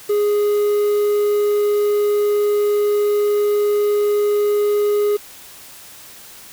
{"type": "tone with quantisation", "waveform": "triangle", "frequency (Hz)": 414.2, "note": "G#4", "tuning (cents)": -5, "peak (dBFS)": -12, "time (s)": [0.09, 5.17], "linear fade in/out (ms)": 10, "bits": 6, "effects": ["white hiss -40 dBFS RMS until 6.52 s"]}